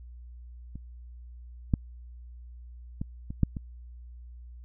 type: clicks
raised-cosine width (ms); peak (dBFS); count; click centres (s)
5; -28 / -10 / -19 / -24 / -9 / -22; 6; 0.756 / 1.738 / 3.015 / 3.305 / 3.433 / 3.568
effects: added 60 Hz sine -43 dBFS peak until 4.64 s